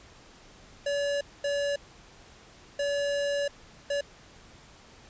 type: tone bursts at uneven times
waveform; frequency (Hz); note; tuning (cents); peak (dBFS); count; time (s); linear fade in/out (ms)
square; 570; C#5; +48; -27; 4; 0.86-1.21 / 1.44-1.76 / 2.79-3.48 / 3.9-4.01; 5
effects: pink hiss -53 dBFS RMS until 5.09 s + resampled to 16000 Hz